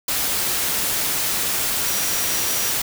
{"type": "tone in noise", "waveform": "sine", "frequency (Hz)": 5780, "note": "F#8", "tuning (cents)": -41, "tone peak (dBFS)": -29, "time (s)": [1.86, 2.71], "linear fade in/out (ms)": 5, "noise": "white", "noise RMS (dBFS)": -22, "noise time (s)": [0.08, 2.82], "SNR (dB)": -10, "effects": []}